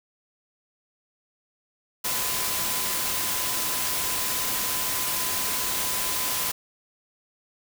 sine tone in noise, 1014 Hz, B5, 45 cents sharp, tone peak -38 dBFS, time 2.04-6.52 s, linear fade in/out 10 ms, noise white, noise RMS -27 dBFS, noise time 2.04-6.52 s, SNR -14 dB, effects none

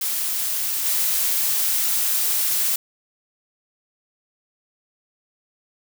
blue noise with level steps, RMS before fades -24 / -21 dBFS, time 0.01-2.76 s, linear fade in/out 5 ms, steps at 0.84 s, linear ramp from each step 20 ms, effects none

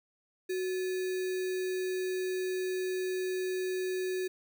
sine tone with sample-and-hold, 370 Hz, F#4, in tune, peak -30 dBFS, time 0.49-4.28 s, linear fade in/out 10 ms, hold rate 2100 Hz, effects none

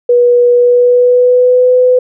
sine tone with pitch glide, 485.5 to 502.6 Hz, B4 to B4, -30 to +30 cents, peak -4 dBFS, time 0.09-1.99 s, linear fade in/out 5 ms, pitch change +60 cents, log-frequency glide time 0.52-1.72 s, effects none

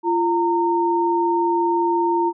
sine tone pair together, 344.1 / 918.6 Hz, F4 / A#5, -26 / -26 cents, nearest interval octave + perfect fourth, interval 1700 cents, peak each -19 dBFS, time 0.03-2.33 s, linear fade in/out 50 ms, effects none

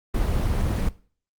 brown noise, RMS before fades -23 dBFS, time 0.14-0.89 s, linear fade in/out 5 ms, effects noise-tail reverb RT60 0.4 s tail -18 dB re dry + Opus 24 kbps

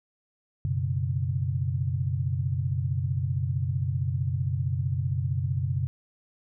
sine chord, F# suspended fourth, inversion none, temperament just, 92.5 / 123.33 / 138.75 Hz, F#2 / B2 / C#3, 0 / -2 / +2 cents, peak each -29 dBFS, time 0.65-5.87 s, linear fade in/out 0 ms, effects none

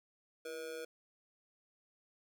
square tone with amplitude modulation, 481.1 Hz, B4, 45 cents flat, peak -39 dBFS, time 0.45-0.85 s, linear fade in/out 5 ms, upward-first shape sine, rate 148 Hz, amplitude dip 75%, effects none

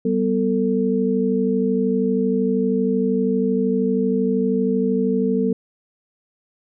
sine tone cluster, 192.7 / 245.5 / 446.6 Hz, G3 / B3 / A4, -29 / -10 / +26 cents, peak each -21 dBFS, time 0.05-5.53 s, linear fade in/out 5 ms, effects none

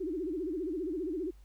sine tone with vibrato, 338.9 Hz, E4, 48 cents sharp, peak -32 dBFS, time 0-1.31 s, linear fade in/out 10 ms, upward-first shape sine, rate 15 Hz, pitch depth 220 cents each way, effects added 50 Hz sine -52 dBFS peak until 1.44 s + pink hiss -69 dBFS RMS until 1.44 s

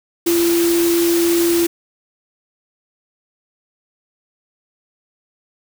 sine tone in noise, 340.8 Hz, F4, 42 cents flat, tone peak -13 dBFS, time 0.26-1.67 s, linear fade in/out 10 ms, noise white, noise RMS -23 dBFS, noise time 0.26-1.67 s, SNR +7 dB, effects none

